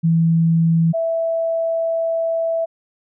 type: tone pair in turn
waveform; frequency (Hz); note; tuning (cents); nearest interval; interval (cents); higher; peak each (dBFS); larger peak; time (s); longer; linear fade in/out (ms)
sine; 164.81 / 659.2; E3 / E5; 0 / 0; 2 octaves; 2400; second; -12 / -17; first; 0.03-0.93 / 0.93-2.66; second; 20
effects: none